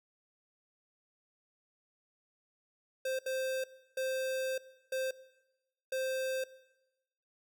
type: tone bursts at uneven times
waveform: square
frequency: 523.3 Hz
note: C5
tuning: in tune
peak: -33 dBFS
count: 5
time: 3.05-3.19 / 3.26-3.64 / 3.97-4.58 / 4.92-5.11 / 5.92-6.44 s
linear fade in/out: 5 ms
effects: noise-tail reverb RT60 1.0 s tail -19 dB re dry